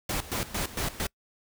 pink noise with tremolo, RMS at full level -30 dBFS, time 0.09-1.07 s, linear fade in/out 5 ms, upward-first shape square, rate 4.4 Hz, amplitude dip 80%, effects noise-tail reverb RT60 0.1 s tail -26 dB re dry

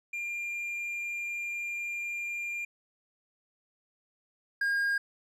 triangle tone pair in turn, 2396 / 1620.8 Hz, D7 / G#6, +34 / -43 cents, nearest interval perfect fifth, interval 677 cents, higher first, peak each -31 / -24 dBFS, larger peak second, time 0.13-2.65 / 4.61-4.98 s, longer first, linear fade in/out 5 ms, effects resampled to 32000 Hz

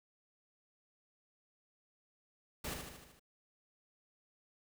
pink noise with echo, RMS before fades -41 dBFS, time 2.64-2.74 s, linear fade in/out 5 ms, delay 76 ms, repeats 6, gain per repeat -4 dB, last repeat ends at 3.196 s, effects none

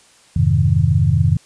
sine chord, F minor seventh, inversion none, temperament equal, 87.31 / 103.83 / 130.81 / 155.56 Hz, F2 / Ab2 / C3 / Eb3, 0 / 0 / 0 / 0 cents, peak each -17 dBFS, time 0.36-1.37 s, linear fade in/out 5 ms, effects white hiss -50 dBFS RMS until 1.45 s + resampled to 22050 Hz

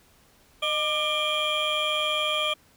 triangle tone cluster, 614 / 1191 / 2388 / 3137 / 3291 Hz, D#5 / D6 / D7 / G7 / G#7, -23 / +24 / +28 / +1 / -16 cents, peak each -28 dBFS, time 0.62-2.54 s, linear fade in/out 10 ms, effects tanh soft clip ceiling -13 dBFS + pink hiss -59 dBFS RMS until 2.76 s

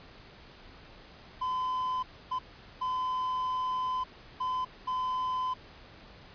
triangle tone bursts at uneven times, 1018 Hz, C6, 48 cents flat, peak -27 dBFS, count 5, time 1.41-2.03 / 2.31-2.39 / 2.81-4.04 / 4.4-4.65 / 4.87-5.54 s, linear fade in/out 10 ms, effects pink hiss -52 dBFS RMS until 6.34 s + resampled to 11025 Hz

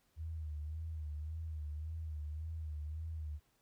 sine tone with vibrato, 77.78 Hz, D#2, in tune, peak -39 dBFS, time 0.16-3.4 s, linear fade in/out 50 ms, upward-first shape sine, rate 1.8 Hz, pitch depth 71 cents each way, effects pink hiss -75 dBFS RMS until 3.61 s

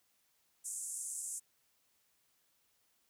white band-pass noise, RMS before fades -42 dBFS, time 0.64-1.4 s, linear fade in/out 20 ms, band 7000 to 9800 Hz, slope 48 dB/octave, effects white hiss -75 dBFS RMS until 3.09 s

